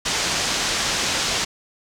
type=low-pass noise; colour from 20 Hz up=white; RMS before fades=-23 dBFS; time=0.05-1.45 s; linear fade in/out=10 ms; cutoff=6800 Hz; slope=24 dB/octave; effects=none